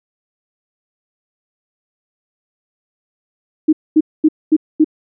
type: tone bursts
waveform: sine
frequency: 311.1 Hz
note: D#4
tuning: in tune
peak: -6 dBFS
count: 5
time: 3.68-4.845 s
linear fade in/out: 10 ms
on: 49 ms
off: 230 ms
effects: none